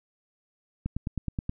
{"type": "click train", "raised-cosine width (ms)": 5, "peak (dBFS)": -17, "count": 7, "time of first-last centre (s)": [0.86, 1.494], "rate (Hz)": 9.46, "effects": []}